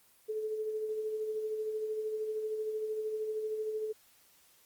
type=tone with tremolo; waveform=sine; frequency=432.9 Hz; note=A4; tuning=28 cents flat; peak=-31 dBFS; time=0.28-3.93 s; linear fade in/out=20 ms; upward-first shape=sine; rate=13 Hz; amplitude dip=40%; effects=white hiss -64 dBFS RMS until 4.65 s + Opus 24 kbps